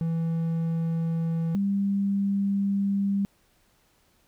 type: tone pair in turn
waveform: triangle / sine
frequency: 164.81 / 198.48 Hz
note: E3 / G3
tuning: 0 / +22 cents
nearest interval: minor third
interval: 322 cents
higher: second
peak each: -22 dBFS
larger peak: neither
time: 0.01-1.55 / 1.55-3.25 s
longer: second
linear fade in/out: 0 ms
effects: pink hiss -65 dBFS RMS until 4.27 s